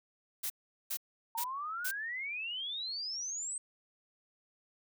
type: noise bursts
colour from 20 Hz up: blue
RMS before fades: -36 dBFS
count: 4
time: 0.43-1.914 s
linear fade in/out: 10 ms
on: 71 ms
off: 400 ms
type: exponential sweep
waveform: sine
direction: up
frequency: 897 to 8372 Hz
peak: -36 dBFS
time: 1.35-3.58 s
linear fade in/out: 2 ms
effects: none